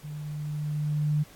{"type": "tone with level ramp", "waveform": "sine", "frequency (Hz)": 150, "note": "D3", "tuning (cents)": 37, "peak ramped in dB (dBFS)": [-35, -21], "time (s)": [0.03, 1.24], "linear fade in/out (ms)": 20, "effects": ["pink hiss -53 dBFS RMS until 1.35 s", "AAC 64 kbps"]}